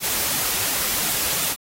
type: noise with flanger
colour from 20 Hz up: white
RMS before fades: -23 dBFS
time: 0-1.56 s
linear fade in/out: 50 ms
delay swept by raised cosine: 1.8 to 7.5 ms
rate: 2.8 Hz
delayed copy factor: -0.55
effects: AAC 48 kbps